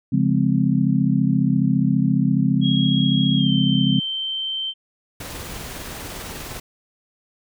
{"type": "chord", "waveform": "sine", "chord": "Db major seventh", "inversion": "none", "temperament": "just", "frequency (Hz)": [138.59, 173.24, 207.9, 259.9], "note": ["Db3", "F3", "Ab3", "C4"], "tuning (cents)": [0, -14, 2, -11], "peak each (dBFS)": -21, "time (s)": [0.12, 4], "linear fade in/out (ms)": 10}
{"type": "tone with pitch glide", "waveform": "sine", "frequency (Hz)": [3292, 3114], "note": ["G#7", "G7"], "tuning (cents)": [-16, -12], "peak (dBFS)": -23, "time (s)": [2.61, 4.74], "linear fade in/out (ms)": 50, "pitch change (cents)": -96, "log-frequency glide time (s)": [3.36, 3.51]}
{"type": "noise with tremolo", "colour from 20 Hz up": "pink", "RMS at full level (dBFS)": -32, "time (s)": [5.2, 6.6], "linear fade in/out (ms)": 5, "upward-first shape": "sine", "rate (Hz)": 20, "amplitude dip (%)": 25}
{"effects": []}